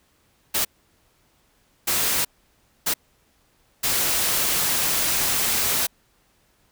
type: noise bursts at uneven times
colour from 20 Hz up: white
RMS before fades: -22 dBFS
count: 4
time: 0.54-0.65 / 1.87-2.25 / 2.86-2.94 / 3.83-5.87 s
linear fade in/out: 10 ms
effects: pink hiss -63 dBFS RMS until 6.71 s